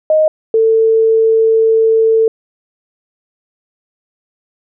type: tone pair in turn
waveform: sine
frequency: 622.3 / 446.6 Hz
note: D#5 / A4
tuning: 0 / +26 cents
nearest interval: tritone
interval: 574 cents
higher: first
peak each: -7 dBFS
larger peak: neither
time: 0.1-0.28 / 0.54-2.28 s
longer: second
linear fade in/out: 2 ms
effects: none